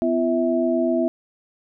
sine tone cluster, 252.5 / 340.7 / 652 Hz, B3 / F4 / E5, +39 / -43 / -19 cents, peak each -22 dBFS, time 0.02-1.08 s, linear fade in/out 0 ms, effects none

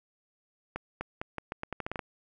accelerating click train, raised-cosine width 0.5 ms, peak -19 dBFS, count 12, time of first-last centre 0.76-1.992 s, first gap 250 ms, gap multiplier 0.82, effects none

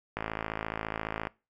click train, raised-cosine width 0.5 ms, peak -17 dBFS, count 61, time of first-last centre 0.17-1.271 s, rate 54.5 Hz, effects noise-tail reverb RT60 0.3 s tail -23 dB re dry

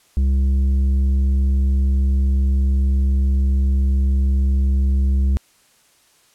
sine tone with tanh clipping, 67.1 Hz, C2, 44 cents sharp, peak -15 dBFS, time 0.17-5.37 s, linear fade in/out 0 ms, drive 7 dB, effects white hiss -56 dBFS RMS until 6.34 s + low-pass 11000 Hz 12 dB/octave

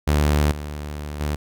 sawtooth tone with level steps, 74.1 Hz, D2, 16 cents sharp, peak -12 / -25 / -18 dBFS, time 0.07-1.36 s, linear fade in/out 10 ms, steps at 0.51 / 1.2 s, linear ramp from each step 10 ms, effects none

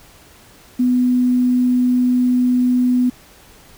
sine tone with quantisation, 249.1 Hz, B3, 15 cents sharp, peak -12 dBFS, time 0.79-3.1 s, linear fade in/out 10 ms, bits 7, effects pink hiss -46 dBFS RMS until 3.77 s

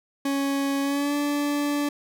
40% pulse tone with pitch glide, 277.2 to 289.8 Hz, C#4 to D4, 0 to -23 cents, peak -22 dBFS, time 0.25-1.89 s, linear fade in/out 5 ms, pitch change +77 cents, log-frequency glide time 0.82-1.15 s, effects none

